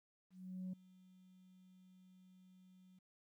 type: tone with ADSR envelope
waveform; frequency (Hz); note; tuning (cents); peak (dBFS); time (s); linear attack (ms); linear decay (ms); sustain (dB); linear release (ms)
sine; 185; F#3; 0; -39; 0.3-2.99; 430; 7; -23; 6
effects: tanh soft clip ceiling -40 dBFS + 13-bit